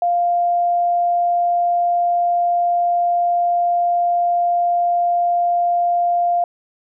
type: tone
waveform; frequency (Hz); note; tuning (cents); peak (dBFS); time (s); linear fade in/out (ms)
sine; 698.5; F5; 0; -14; 0.02-6.44; 2
effects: none